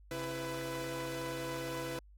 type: tone cluster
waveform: sawtooth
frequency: 134.2 / 331.5 / 499.2 Hz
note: C3 / E4 / B4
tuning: +44 / +10 / +19 cents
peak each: -40 / -38 / -36 dBFS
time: 0.11-1.99 s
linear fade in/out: 2 ms
effects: added 50 Hz sine -55 dBFS peak until 2.17 s + AAC 64 kbps